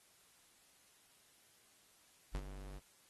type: tone with ADSR envelope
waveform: square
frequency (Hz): 48.45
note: G1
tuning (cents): -20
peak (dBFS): -36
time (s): 2.34-2.8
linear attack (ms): 8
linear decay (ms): 62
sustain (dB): -12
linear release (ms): 27
effects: white hiss -68 dBFS RMS until 3.09 s + AAC 32 kbps